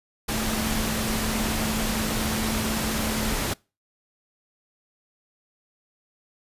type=tone in noise; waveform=sine; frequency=219.3 Hz; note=A3; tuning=6 cents flat; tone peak=-29 dBFS; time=0.29-3.34 s; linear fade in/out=10 ms; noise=pink; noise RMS=-27 dBFS; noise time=0.28-3.54 s; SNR=-5 dB; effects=noise-tail reverb RT60 0.3 s tail -25 dB re dry + resampled to 32000 Hz